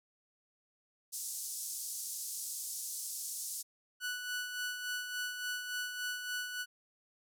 white band-pass noise, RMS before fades -41 dBFS, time 1.12-3.63 s, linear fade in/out 20 ms, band 5400 to 12000 Hz, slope 24 dB/octave
sawtooth tone with tremolo, 1480 Hz, F#6, in tune, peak -31 dBFS, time 4-6.66 s, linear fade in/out 50 ms, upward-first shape sine, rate 3.5 Hz, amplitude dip 50%
effects none

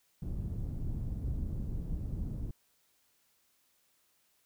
pink low-pass noise, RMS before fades -36 dBFS, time 0.22-2.51 s, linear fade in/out 5 ms, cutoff 160 Hz, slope 12 dB/octave, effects white hiss -72 dBFS RMS until 4.45 s

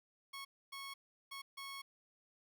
15% pulse tone bursts at uneven times, 1100 Hz, C#6, 14 cents flat, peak -39 dBFS, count 4, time 0.33-0.45 / 0.72-0.94 / 1.31-1.42 / 1.57-1.82 s, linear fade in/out 10 ms, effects 13-bit

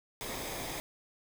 pink noise with comb filter, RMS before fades -39 dBFS, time 0.21-0.8 s, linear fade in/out 0 ms, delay 0.7 ms, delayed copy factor -0.5, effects none

